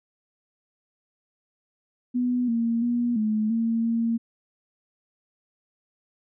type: tone with pitch steps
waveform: sine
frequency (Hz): 247 / 231.2 / 239.9 / 215.2 / 228.2 / 230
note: B3 / A#3 / A#3 / A3 / A#3 / A#3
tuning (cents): 0 / -14 / +50 / -38 / -37 / -23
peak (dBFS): -21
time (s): 2.14-4.18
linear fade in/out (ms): 20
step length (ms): 340
effects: none